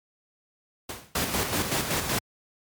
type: noise with exponential decay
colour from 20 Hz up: pink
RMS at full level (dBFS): -31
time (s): 0.89-1.21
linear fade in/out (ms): 5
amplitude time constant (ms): 68
type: noise with tremolo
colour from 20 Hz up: pink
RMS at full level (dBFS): -25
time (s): 1.15-2.19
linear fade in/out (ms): 5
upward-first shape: square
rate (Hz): 5.3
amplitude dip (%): 45
effects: high-pass 80 Hz 12 dB/octave + MP3 96 kbps